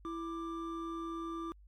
triangle tone pair together, 331.7 / 1182 Hz, E4 / D6, +11 / +11 cents, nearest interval octave + minor seventh, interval 2200 cents, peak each -37 / -40 dBFS, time 0.05-1.52 s, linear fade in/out 0 ms, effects added 50 Hz sine -55 dBFS peak until 1.67 s + MP3 96 kbps

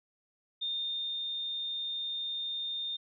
sine tone with ADSR envelope, 3636 Hz, A#7, 44 cents flat, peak -31 dBFS, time 0.61-2.97 s, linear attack 15 ms, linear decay 580 ms, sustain -2 dB, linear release 13 ms, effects none

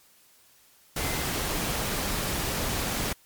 sine tone in noise, 2068 Hz, C7, 21 cents flat, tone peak -40 dBFS, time 1-1.24 s, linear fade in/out 5 ms, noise pink, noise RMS -29 dBFS, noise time 0.96-3.13 s, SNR -14 dB, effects white hiss -59 dBFS RMS until 3.25 s + MP3 96 kbps

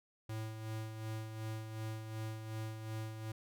square tone with tremolo, 110 Hz, A2, in tune, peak -39 dBFS, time 0.29-3.32 s, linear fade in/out 5 ms, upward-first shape sine, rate 2.7 Hz, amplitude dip 50%, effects none

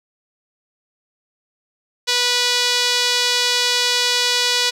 sawtooth tone with band-pass filter, 490 Hz, B4, 14 cents flat, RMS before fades -18 dBFS, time 2.07-4.71 s, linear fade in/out 20 ms, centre 4300 Hz, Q 1.8, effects none

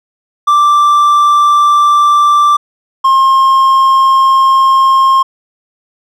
triangle tone pair in turn, 1174.7 / 1067.3 Hz, D6 / C6, 0 / +34 cents, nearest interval major second, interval 166 cents, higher first, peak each -3 dBFS, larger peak neither, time 0.47-2.57 / 3.04-5.23 s, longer second, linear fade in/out 10 ms, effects none

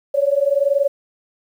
sine tone pair together, 551.3 / 572 Hz, C#5 / D5, -10 / -46 cents, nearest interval minor second, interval 64 cents, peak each -17 dBFS, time 0.14-0.88 s, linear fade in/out 10 ms, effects 8-bit

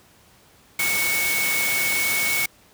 sine tone in noise, 2217 Hz, C#7, in tune, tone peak -22 dBFS, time 0.79-2.46 s, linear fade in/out 5 ms, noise white, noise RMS -25 dBFS, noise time 0.79-2.46 s, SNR 0 dB, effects pink hiss -54 dBFS RMS until 2.73 s + high-pass 60 Hz 12 dB/octave

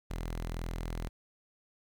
sawtooth tone, 41.67 Hz, E1, 19 cents sharp, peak -31 dBFS, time 0.1-1.09 s, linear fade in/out 10 ms, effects 11-bit

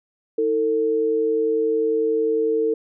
sine tone pair together, 318.9 / 450 Hz, D#4 / A4, +43 / +39 cents, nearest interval tritone, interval 596 cents, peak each -26 / -18 dBFS, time 0.38-2.74 s, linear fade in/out 5 ms, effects none

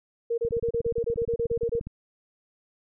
sine tone bursts, 466.2 Hz, A#4, in tune, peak -23 dBFS, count 14, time 0.3-1.797 s, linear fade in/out 10 ms, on 80 ms, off 29 ms
click train, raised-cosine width 5 ms, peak -24 dBFS, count 25, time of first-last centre 0.45-1.87 s, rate 16.9 Hz
effects none

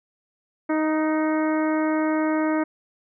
harmonic tone with a mistuned harmonic, 311.9 Hz, D#4, 4 cents sharp, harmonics 1 / 2 / 3 / 4 / 5 / 6 / 7, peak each -21 / -27 / -31 / -33 / -35 / -37 / -38 dBFS, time 0.69-2.64 s, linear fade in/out 10 ms, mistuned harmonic 5, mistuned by -23 cents, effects none

